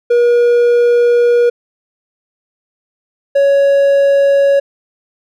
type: tone pair in turn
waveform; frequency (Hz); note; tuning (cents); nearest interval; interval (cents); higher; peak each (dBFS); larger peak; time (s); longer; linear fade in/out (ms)
triangle; 479 / 557.6; A#4 / C#5; +47 / +10; minor third; 263; second; -5; neither; 0.1-1.5 / 3.35-4.6; first; 10
effects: none